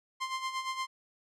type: tone with tremolo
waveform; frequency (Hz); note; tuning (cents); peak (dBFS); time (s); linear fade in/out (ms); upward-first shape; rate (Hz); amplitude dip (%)
sawtooth; 1048; C6; +2; -27; 0.2-0.87; 20; sine; 8.6; 65
effects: low-pass 7000 Hz 12 dB/octave